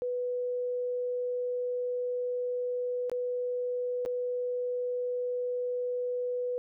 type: tone with dropouts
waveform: sine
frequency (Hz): 493.9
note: B4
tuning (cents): 0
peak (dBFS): -29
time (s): 0.02-6.58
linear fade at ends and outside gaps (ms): 0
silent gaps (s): 3.097-3.116 / 4.051-4.06
effects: none